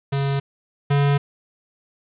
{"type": "tone pair in turn", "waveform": "square", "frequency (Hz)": [138.8, 142.04], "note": ["C#3", "C#3"], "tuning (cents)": [3, 43], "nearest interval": "unison", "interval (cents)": 40, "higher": "second", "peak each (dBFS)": [-20, -16], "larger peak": "second", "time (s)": [[0.12, 0.4], [0.9, 1.18]], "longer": "neither", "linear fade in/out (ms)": 10, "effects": ["resampled to 8000 Hz", "7-bit"]}